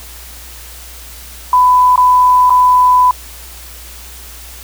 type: tone with dropouts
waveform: sine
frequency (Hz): 999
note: B5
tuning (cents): +20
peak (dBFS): -5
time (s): 1.53-3.11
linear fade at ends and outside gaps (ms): 2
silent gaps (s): 1.959-1.977 / 2.497-2.504
effects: added 60 Hz sine -34 dBFS peak until 4.63 s + white hiss -34 dBFS RMS until 4.63 s